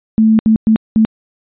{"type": "tone bursts at uneven times", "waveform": "sine", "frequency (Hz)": 220, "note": "A3", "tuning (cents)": 0, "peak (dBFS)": -6, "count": 4, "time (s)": [[0.18, 0.39], [0.46, 0.56], [0.67, 0.76], [0.96, 1.05]], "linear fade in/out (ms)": 0, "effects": ["resampled to 8000 Hz"]}